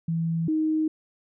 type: tone pair in turn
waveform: sine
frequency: 164.81 / 312.9 Hz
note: E3 / D#4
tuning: 0 / +10 cents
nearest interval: major seventh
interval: 1110 cents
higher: second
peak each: -23 / -21 dBFS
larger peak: second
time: 0.08-0.48 / 0.48-0.88 s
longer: neither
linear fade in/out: 5 ms
effects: none